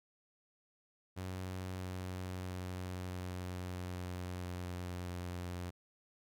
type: tone with pitch steps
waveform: sawtooth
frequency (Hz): 92.7 / 92.06 / 91.42 / 90.79 / 90.17 / 89.54 / 88.92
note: F#2 / F#2 / F#2 / F#2 / F#2 / F2 / F2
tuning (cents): +4 / -8 / -20 / -32 / -44 / +44 / +32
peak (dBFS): -36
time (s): 1.16-5.71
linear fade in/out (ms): 20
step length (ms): 650
effects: none